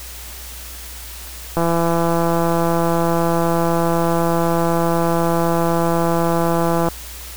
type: click train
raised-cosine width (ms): 1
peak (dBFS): -5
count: 894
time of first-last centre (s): 1.57-6.885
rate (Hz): 168
effects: added 60 Hz sine -35 dBFS peak until 7.36 s + white hiss -35 dBFS RMS until 7.36 s